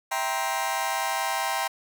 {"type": "chord", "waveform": "sawtooth", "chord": "C dominant seventh", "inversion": "first", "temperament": "just", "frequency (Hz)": [654.1, 784.9, 941.9, 1046.5], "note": ["E5", "G5", "Bb5", "C6"], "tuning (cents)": [-14, 2, 18, 0], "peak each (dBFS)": [-30, -25, -27, -28], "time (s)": [0.11, 1.68], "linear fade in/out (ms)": 10, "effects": []}